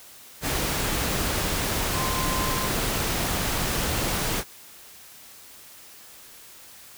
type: tone in noise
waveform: sine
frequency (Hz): 1039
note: C6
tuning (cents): -12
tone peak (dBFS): -30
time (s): 1.92-2.7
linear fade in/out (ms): 50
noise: pink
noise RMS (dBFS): -26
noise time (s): 0.41-4.44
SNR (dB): -7
effects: white hiss -47 dBFS RMS until 6.97 s